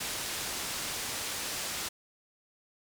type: low-pass noise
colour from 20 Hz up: white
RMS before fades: -36 dBFS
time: 0-1.89 s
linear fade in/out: 10 ms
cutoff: 8600 Hz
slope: 12 dB/octave
effects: none